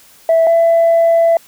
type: tone pair in turn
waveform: sine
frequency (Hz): 657 / 667.7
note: E5 / E5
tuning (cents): -6 / +22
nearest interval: unison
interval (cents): 28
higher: second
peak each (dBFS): -6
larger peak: neither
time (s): 0.29-0.47 / 0.47-1.37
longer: second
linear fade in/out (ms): 2
effects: tanh soft clip ceiling -5 dBFS + white hiss -45 dBFS RMS until 1.47 s